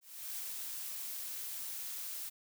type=noise with ADSR envelope; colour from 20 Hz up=blue; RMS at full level=-40 dBFS; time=0.01-2.3 s; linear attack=380 ms; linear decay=3 ms; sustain=-2 dB; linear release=20 ms; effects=none